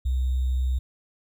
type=tone with sample-and-hold; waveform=sine; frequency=64 Hz; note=C2; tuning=38 cents flat; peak=-21 dBFS; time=0.05-0.79 s; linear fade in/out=10 ms; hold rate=3675 Hz; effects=none